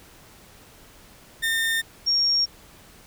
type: tone pair in turn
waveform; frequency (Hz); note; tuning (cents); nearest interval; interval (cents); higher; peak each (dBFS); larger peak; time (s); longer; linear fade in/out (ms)
30% pulse / sine; 1816 / 5556; A#6 / F8; -46 / -10; octave + perfect fifth; 1936; second; -19 / -18; second; 1.42-1.82 / 2.06-2.46; neither; 20
effects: pink hiss -50 dBFS RMS until 3.06 s